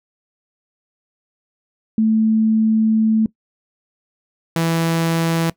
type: tone pair in turn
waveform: sine / sawtooth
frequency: 220 / 165.17 Hz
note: A3 / E3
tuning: 0 / +4 cents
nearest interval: perfect fourth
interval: 496 cents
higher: first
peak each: -12 dBFS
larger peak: neither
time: 1.98-3.26 / 4.56-5.5 s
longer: first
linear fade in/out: 2 ms
effects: noise-tail reverb RT60 0.1 s tail -20 dB re dry